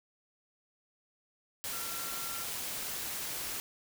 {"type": "tone in noise", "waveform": "sine", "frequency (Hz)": 1366, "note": "F6", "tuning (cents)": -39, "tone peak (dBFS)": -46, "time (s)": [1.73, 2.44], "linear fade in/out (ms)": 0, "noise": "white", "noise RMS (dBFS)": -38, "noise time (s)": [1.64, 3.6], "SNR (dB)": -11, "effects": []}